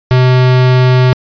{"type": "tone", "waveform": "square", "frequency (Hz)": 127.3, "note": "C3", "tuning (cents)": -47, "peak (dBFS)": -6, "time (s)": [0.11, 1.13], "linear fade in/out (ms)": 0, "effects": ["resampled to 11025 Hz"]}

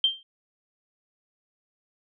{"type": "tone with exponential decay", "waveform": "sine", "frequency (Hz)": 3155, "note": "G7", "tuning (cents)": 10, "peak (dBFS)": -15, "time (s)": [0.04, 0.23], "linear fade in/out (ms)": 2, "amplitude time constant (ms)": 40, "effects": []}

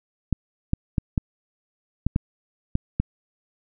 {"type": "clicks", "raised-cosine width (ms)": 5, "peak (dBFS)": -8, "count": 8, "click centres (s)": [0.327, 0.734, 0.982, 1.178, 2.066, 2.161, 2.754, 3], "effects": []}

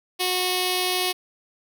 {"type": "tone with notch filter", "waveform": "5% pulse", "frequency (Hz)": 365.7, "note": "F#4", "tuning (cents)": -20, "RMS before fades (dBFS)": -24, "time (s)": [0.19, 1.13], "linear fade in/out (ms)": 20, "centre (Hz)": 1500, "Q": 1, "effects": []}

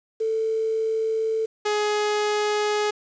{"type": "tone pair in turn", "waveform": ["sine", "sawtooth"], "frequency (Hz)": [443.4, 419.4], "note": ["A4", "G#4"], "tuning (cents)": [13, 17], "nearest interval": "minor second", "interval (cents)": 96, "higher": "first", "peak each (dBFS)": [-21, -17], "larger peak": "second", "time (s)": [[0.2, 1.46], [1.65, 2.91]], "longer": "neither", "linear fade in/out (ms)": 10, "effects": ["resampled to 16000 Hz", "8-bit"]}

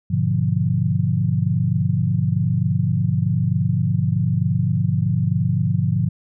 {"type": "chord", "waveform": "sine", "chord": "G# diminished seventh", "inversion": "none", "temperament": "equal with one note detuned", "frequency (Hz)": [102.4, 123.47, 146.83, 174.61], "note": ["G#2", "B2", "D3", "F3"], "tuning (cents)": [-24, 0, 0, 0], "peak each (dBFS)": -22, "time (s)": [0.1, 6.09], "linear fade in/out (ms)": 10, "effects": []}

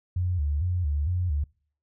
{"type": "tone with vibrato", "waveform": "sine", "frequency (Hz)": 80.9, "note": "E2", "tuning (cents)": -32, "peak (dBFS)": -23, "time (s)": [0.16, 1.44], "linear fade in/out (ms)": 5, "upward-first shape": "square", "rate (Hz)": 2.2, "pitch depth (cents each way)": 180, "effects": ["noise-tail reverb RT60 0.5 s tail -26 dB re dry"]}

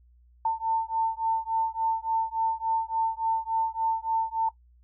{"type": "beating tone pair", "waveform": "sine", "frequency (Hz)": [896, 899.5], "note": ["A5", "A5"], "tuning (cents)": [31, 38], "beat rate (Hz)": 3.5, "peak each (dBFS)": -27, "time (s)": [0.45, 4.49], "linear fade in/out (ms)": 5, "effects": ["noise-tail reverb RT60 0.1 s tail -17 dB re dry", "added 60 Hz sine -55 dBFS peak until 4.83 s"]}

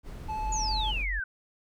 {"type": "noise", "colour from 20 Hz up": "brown", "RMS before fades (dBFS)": -40, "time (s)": [0.03, 1.06], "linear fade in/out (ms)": 50}
{"type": "tone with vibrato", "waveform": "triangle", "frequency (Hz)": 866, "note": "A5", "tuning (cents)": -28, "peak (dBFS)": -29, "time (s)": [0.28, 0.92], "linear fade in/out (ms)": 20, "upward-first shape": "sine", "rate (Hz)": 14, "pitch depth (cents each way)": 10}
{"type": "tone", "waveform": "sine", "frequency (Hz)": 46.25, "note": "F#1", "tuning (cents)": 0, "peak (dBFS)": -30, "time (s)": [0.42, 1.2], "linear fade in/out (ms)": 10}
{"type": "exponential sweep", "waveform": "sine", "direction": "down", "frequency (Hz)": [7000, 1480], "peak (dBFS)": -30, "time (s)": [0.52, 1.24], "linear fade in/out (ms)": 5}
{"effects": []}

